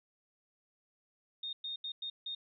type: tone bursts at uneven times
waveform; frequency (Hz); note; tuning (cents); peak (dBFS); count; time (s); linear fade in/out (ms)
sine; 3683; A#7; -22; -37; 5; 1.43-1.53 / 1.64-1.76 / 1.84-1.92 / 2.02-2.1 / 2.26-2.35; 5
effects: none